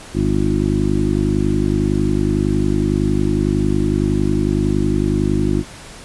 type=harmonic tone with a mistuned harmonic; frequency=50.9 Hz; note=G#1; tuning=34 cents flat; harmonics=1 / 2 / 3 / 4 / 5 / 6 / 7; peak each=-22 / -22 / -22 / -22 / -22 / -22 / -22 dBFS; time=0.13-5.64 s; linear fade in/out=50 ms; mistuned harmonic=7; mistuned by=-19 cents; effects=pink hiss -37 dBFS RMS until 6.04 s + resampled to 24000 Hz